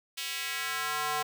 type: tone with high-pass filter sweep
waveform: square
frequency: 150 Hz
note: D3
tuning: 37 cents sharp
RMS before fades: -33 dBFS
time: 0.17-1.23 s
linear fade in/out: 10 ms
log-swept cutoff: 3100 to 830 Hz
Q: 1.5
effects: none